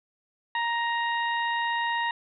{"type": "harmonic tone", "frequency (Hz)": 936, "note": "A#5", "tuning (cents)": 7, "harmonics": [1, 2, 3, 4], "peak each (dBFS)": [-27, -29, -37, -39], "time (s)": [0.55, 2.11], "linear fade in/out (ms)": 2, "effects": []}